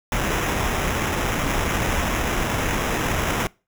pink noise with sample-and-hold, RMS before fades -23 dBFS, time 0.12-3.47 s, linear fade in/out 2 ms, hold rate 4410 Hz, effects noise-tail reverb RT60 0.3 s tail -24 dB re dry

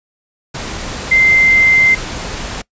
sine tone in noise, 2083 Hz, C7, 8 cents flat, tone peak -7 dBFS, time 1.11-1.95 s, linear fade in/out 10 ms, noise pink, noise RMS -24 dBFS, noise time 0.54-2.62 s, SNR +14 dB, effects noise-tail reverb RT60 0.1 s tail -22 dB re dry + resampled to 16000 Hz

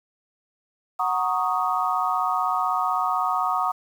sine chord, D# minor seventh, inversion first, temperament equal, 740 / 932.3 / 1108.7 / 1244.5 Hz, F#5 / A#5 / C#6 / D#6, 0 / 0 / 0 / 0 cents, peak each -26 / -28 / -27 / -25 dBFS, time 0.99-3.72 s, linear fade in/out 10 ms, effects 8-bit

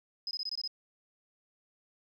sine tone bursts, 5050 Hz, D#8, 25 cents sharp, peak -33 dBFS, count 7, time 0.27-0.676 s, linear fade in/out 2 ms, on 40 ms, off 21 ms, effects 11-bit

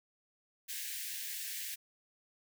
white high-pass noise, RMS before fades -41 dBFS, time 0.68-1.76 s, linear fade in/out 20 ms, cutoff 1600 Hz, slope 96 dB/octave, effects none

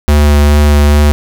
square tone with vibrato, 73.42 Hz, D2, in tune, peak -5 dBFS, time 0.08-1.12 s, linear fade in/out 0 ms, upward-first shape sine, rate 2.4 Hz, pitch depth 13 cents each way, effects none

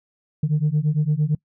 sine beating tone pair, 146.83 / 155.63 Hz, D3 / D#3, 0 / +1 cents, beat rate 8.8 Hz, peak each -19 dBFS, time 0.43-1.35 s, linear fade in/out 5 ms, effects noise-tail reverb RT60 0.1 s tail -25 dB re dry + tanh soft clip ceiling -13 dBFS

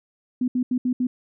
sine tone bursts at uneven times, 250.3 Hz, B3, 23 cents sharp, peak -19 dBFS, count 5, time 0.41-0.48 / 0.55-0.63 / 0.71-0.78 / 0.85-0.93 / 1-1.07 s, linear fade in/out 5 ms, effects none

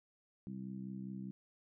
harmonic tone, 64.9 Hz, C2, 13 cents flat, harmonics 2 / 3 / 4 / 5, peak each -50 / -43 / -52 / -54 dBFS, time 0.47-1.31 s, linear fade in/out 0 ms, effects none

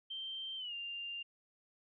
sine tone with pitch glide, 3136 to 2794 Hz, G7 to F7, 0 to 0 cents, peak -40 dBFS, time 0.1-1.23 s, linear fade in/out 10 ms, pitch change -200 cents, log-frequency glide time 0.57-0.74 s, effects none

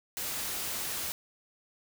white noise, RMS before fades -35 dBFS, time 0.17-1.12 s, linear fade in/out 0 ms, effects none

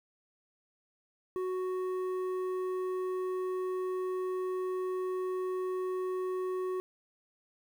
square tone with low-pass filter, 370 Hz, F#4, in tune, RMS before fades -34 dBFS, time 1.36-6.8 s, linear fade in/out 0 ms, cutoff 1000 Hz, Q 1, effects 10-bit

